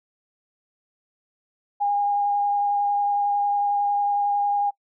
sine tone with vibrato, 814 Hz, G#5, 35 cents flat, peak -19 dBFS, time 1.8-4.71 s, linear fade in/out 20 ms, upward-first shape sine, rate 11 Hz, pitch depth 10 cents each way, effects noise-tail reverb RT60 0.1 s tail -23 dB re dry

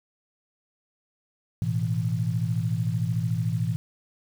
sine chord, A suspended second, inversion none, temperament equal, 110 / 123.47 / 164.81 Hz, A2 / B2 / E3, 0 / 0 / 0 cents, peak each -27 / -28 / -28 dBFS, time 1.62-3.76 s, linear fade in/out 0 ms, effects 8-bit

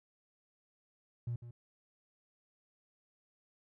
triangle tone with echo, 119.2 Hz, A#2, 39 cents sharp, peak -31 dBFS, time 1.27-1.36 s, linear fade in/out 5 ms, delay 150 ms, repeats 1, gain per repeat -13 dB, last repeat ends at 1.51 s, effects tanh soft clip ceiling -31 dBFS

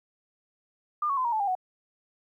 sine tone with pitch steps, 1203 / 1109.5 / 1023.4 / 943.9 / 870.5 / 802.9 / 740.5 Hz, D6 / C#6 / C6 / A#5 / A5 / G5 / F#5, +41 / +1 / -39 / +21 / -19 / +41 / +1 cents, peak -24 dBFS, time 1.02-1.552 s, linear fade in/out 5 ms, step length 76 ms, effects 11-bit

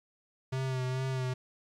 square tone with vibrato, 130 Hz, C3, 11 cents flat, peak -31 dBFS, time 0.52-1.34 s, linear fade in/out 10 ms, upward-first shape sine, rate 2.3 Hz, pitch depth 32 cents each way, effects low-pass 7000 Hz 12 dB/octave + 11-bit

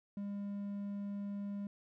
triangle tone, 201.7 Hz, G3, 50 cents sharp, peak -36 dBFS, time 0.17-1.67 s, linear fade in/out 2 ms, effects none

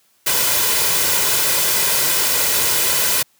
white noise with comb filter, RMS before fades -17 dBFS, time 0.26-3.23 s, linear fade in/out 10 ms, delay 2 ms, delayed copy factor +0.5, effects white hiss -59 dBFS RMS until 3.39 s + high-pass 100 Hz 12 dB/octave

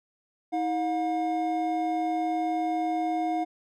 triangle tone pair together, 320 / 718.8 Hz, D#4 / F5, +49 / +50 cents, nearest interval octave + major second, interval 1401 cents, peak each -27 / -25 dBFS, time 0.52-3.45 s, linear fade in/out 20 ms, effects none

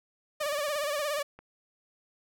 sawtooth tone with vibrato, 587.3 Hz, D5, in tune, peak -25 dBFS, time 0.4-1.23 s, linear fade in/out 10 ms, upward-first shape sine, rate 17 Hz, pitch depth 77 cents each way
clicks, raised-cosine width 0.5 ms, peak -33 dBFS, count 10, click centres 0.412 / 0.462 / 0.526 / 0.59 / 0.685 / 0.76 / 0.836 / 0.993 / 1.185 / 1.39 s
effects none

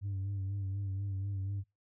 sine tone with vibrato, 98 Hz, G2, in tune, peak -31 dBFS, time 0.01-1.64 s, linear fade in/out 50 ms, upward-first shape sine, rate 4.1 Hz, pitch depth 43 cents each way, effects noise-tail reverb RT60 0.2 s tail -23 dB re dry + tanh soft clip ceiling -32 dBFS

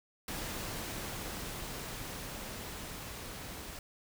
pink noise with level ramp, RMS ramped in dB -39 to -45 dBFS, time 0.28-3.79 s, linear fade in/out 2 ms, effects none

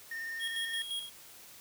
triangle tone with vibrato, 1824 Hz, A#6, 38 cents flat, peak -35 dBFS, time 0.11-0.82 s, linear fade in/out 5 ms, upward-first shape triangle, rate 20 Hz, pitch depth 33 cents each way
square tone with tremolo, 3283 Hz, G#7, 21 cents flat, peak -34 dBFS, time 0.39-1.1 s, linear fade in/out 50 ms, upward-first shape square, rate 5.8 Hz, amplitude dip 55%
effects white hiss -53 dBFS RMS until 1.6 s

